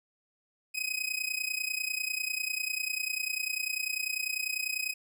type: tone with amplitude modulation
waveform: sawtooth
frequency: 2523 Hz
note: D#7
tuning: 23 cents sharp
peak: -24 dBFS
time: 0.74-4.94 s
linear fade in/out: 20 ms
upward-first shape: sine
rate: 30.1 Hz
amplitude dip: 85%
effects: none